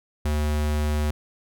square tone, 75 Hz, D2, 37 cents sharp, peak -22 dBFS, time 0.25-1.11 s, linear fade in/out 5 ms, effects none

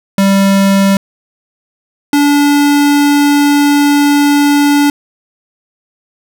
square tone pair in turn, 196 / 288.4 Hz, G3 / D4, 0 / -31 cents, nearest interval perfect fifth, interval 669 cents, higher second, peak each -7 dBFS, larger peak neither, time 0.18-0.97 / 2.13-4.9 s, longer second, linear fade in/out 2 ms, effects none

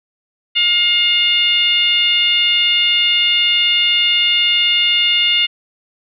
sine tone with frequency modulation, 2841 Hz, F7, 29 cents sharp, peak -11 dBFS, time 0.55-5.47 s, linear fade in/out 20 ms, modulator 711 Hz, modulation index 0.91, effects none

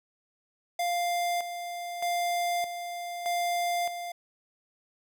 square tone with tremolo, 698.5 Hz, F5, in tune, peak -27 dBFS, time 0.79-4.12 s, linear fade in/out 5 ms, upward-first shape square, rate 0.81 Hz, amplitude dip 60%, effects none

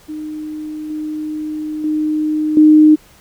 sine tone with level steps, 306.8 Hz, D#4, 24 cents flat, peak -23 / -20 / -14 / -4 dBFS, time 0.08-2.96 s, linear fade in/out 20 ms, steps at 0.9 / 1.84 / 2.57 s, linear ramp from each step 2 ms, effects pink hiss -47 dBFS RMS until 3.2 s

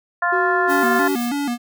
harmonic tone, 349.2 Hz, F4, in tune, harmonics 2 / 3 / 4 / 5, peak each -22 / -22 / -22 / -22 dBFS, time 0.22-1.08 s, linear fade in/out 5 ms
triangle tone with pitch glide, 370 to 379.3 Hz, F#4 to F#4, 0 to +43 cents, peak -19 dBFS, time 0.32-1.16 s, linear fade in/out 10 ms, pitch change +43 cents, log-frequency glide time 0.72-0.8 s
square tone with vibrato, 261.6 Hz, C4, in tune, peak -21 dBFS, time 0.67-1.58 s, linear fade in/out 50 ms, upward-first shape square, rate 3.1 Hz, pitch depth 150 cents each way
blue noise with tremolo, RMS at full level -33 dBFS, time 0.69-1.3 s, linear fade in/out 10 ms, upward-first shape sine, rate 7.9 Hz, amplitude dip 30%
effects none

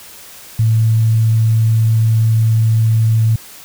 sine tone, 111.8 Hz, A2, 28 cents sharp, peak -9 dBFS, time 0.59-3.36 s, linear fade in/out 5 ms, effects white hiss -37 dBFS RMS until 3.64 s

